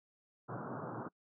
pink band-pass noise, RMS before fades -43 dBFS, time 0.48-1.09 s, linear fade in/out 20 ms, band 110 to 1500 Hz, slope 96 dB/octave, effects noise-tail reverb RT60 0.1 s tail -26 dB re dry

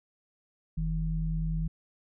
sine tone pair together, 44.9 / 160 Hz, F1 / D#3, +49 / +49 cents, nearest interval octave + minor seventh, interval 2200 cents, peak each -30 / -30 dBFS, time 0.77-1.68 s, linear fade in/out 10 ms, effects none

